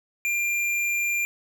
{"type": "tone with hard clipping", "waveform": "sine", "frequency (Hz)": 2388, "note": "D7", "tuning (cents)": 28, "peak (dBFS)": -24, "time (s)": [0.25, 1.25], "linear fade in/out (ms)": 0, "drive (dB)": 13, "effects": []}